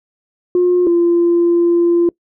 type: tone pair in turn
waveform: sine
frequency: 357.3 / 343.7 Hz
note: F4 / F4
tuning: +40 / -28 cents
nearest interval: minor second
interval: 68 cents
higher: first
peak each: -8 dBFS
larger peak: neither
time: 0.55-0.87 / 0.87-2.09 s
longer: second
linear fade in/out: 2 ms
effects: noise-tail reverb RT60 0.1 s tail -24 dB re dry + tanh soft clip ceiling -6 dBFS